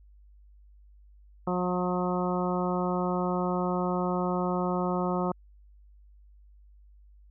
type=harmonic tone; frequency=180 Hz; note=F#3; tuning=47 cents flat; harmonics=1 / 2 / 3 / 4 / 5 / 6 / 7; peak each=-29 / -32 / -34 / -35 / -36 / -37 / -37 dBFS; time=1.47-5.32 s; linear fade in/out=5 ms; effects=added 50 Hz sine -52 dBFS peak until 7.3 s